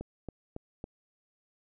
click train, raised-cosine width 2 ms, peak -25 dBFS, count 4, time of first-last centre 0.01-0.841 s, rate 3.61 Hz, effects none

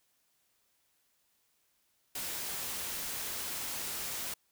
white noise, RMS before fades -38 dBFS, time 2.15-4.34 s, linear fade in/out 5 ms, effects white hiss -74 dBFS RMS until 4.51 s

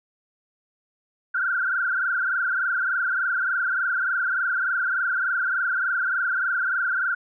sine tone with frequency modulation, 1471 Hz, F#6, 11 cents flat, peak -21 dBFS, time 1.34-7.15 s, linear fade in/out 10 ms, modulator 23.4 Hz, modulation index 4, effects none

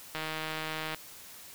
click train, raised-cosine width 0.3 ms, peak -19 dBFS, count 126, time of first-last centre 0.15-0.946 s, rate 157 Hz, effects white hiss -49 dBFS RMS until 1.54 s

